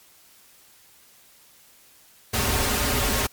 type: noise with comb filter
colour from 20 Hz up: pink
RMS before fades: -23 dBFS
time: 2.33-3.27 s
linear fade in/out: 10 ms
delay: 6 ms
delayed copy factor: -0.8
effects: white hiss -54 dBFS RMS until 3.32 s + MP3 96 kbps